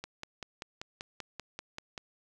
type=click train; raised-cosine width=0.2 ms; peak=-22 dBFS; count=11; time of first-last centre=0.04-1.978 s; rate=5.16 Hz; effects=none